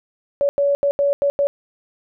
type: tone bursts at uneven times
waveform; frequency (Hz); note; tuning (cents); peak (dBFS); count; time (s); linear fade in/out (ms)
sine; 566; C#5; +36; -14; 6; 0.41-0.49 / 0.58-0.75 / 0.83-0.91 / 0.99-1.13 / 1.22-1.3 / 1.39-1.47; 0
effects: none